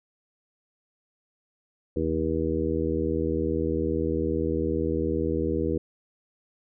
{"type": "harmonic tone with a mistuned harmonic", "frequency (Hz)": 80, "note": "D#2", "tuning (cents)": 49, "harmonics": [1, 2, 3, 4, 5, 6], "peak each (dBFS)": [-31, -34, -32, -29, -30, -30], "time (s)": [1.96, 5.78], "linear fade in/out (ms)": 5, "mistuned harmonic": 1, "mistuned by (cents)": -53, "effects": []}